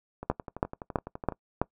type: two click trains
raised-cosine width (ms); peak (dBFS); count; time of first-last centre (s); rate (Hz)
1; -23 / -10; 14 / 5; 0.23-1.322 / 0.3-1.616; 11.9 / 3.04
effects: noise-tail reverb RT60 0.1 s tail -22 dB re dry